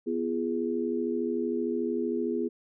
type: chord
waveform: sine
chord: F diminished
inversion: second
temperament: equal with one note detuned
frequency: 246.9 / 342 / 415.3 Hz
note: Cb4 / F4 / Ab4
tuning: 0 / -36 / 0 cents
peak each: -31 dBFS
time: 0.06-2.49 s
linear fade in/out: 20 ms
effects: none